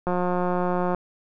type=click train; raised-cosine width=1 ms; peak=-12 dBFS; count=158; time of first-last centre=0.07-0.947 s; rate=179 Hz; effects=none